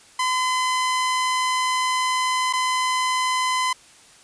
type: tone with dropouts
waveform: sawtooth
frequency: 1019 Hz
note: C6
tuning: 46 cents flat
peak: -16 dBFS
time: 0.19-3.73 s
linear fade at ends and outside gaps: 5 ms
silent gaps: 2.528-2.534 s
effects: white hiss -50 dBFS RMS until 4.23 s + resampled to 22050 Hz